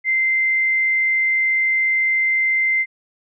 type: tone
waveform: sine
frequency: 2081 Hz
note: C7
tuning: 10 cents flat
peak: -15 dBFS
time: 0.04-2.86 s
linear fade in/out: 50 ms
effects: none